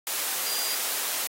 sine tone in noise, 4809 Hz, D8, 40 cents sharp, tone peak -33 dBFS, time 0.46-0.75 s, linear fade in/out 0 ms, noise white, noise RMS -29 dBFS, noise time 0.07-1.27 s, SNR -7 dB, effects high-pass 400 Hz 12 dB/octave + AAC 48 kbps

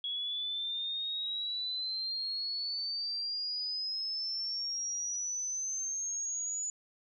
sine exponential sweep, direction up, 3337 to 6940 Hz, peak -33 dBFS, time 0.04-6.7 s, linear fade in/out 2 ms, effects none

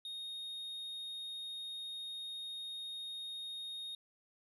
triangle tone, 3714 Hz, A#7, 7 cents flat, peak -40 dBFS, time 0.05-3.95 s, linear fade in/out 2 ms, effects resampled to 32000 Hz

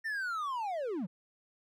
triangle linear sweep, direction down, 1832 to 154.1 Hz, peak -31 dBFS, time 0.04-1.07 s, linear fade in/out 20 ms, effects none

